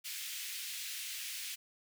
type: high-pass noise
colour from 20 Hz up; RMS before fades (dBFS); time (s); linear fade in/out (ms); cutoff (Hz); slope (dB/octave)
pink; -42; 0.04-1.56; 20; 2200; 24
effects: none